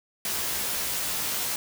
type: noise with comb filter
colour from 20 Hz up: white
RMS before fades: -29 dBFS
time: 0.25-1.56 s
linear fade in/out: 2 ms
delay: 15 ms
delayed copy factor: +1
effects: none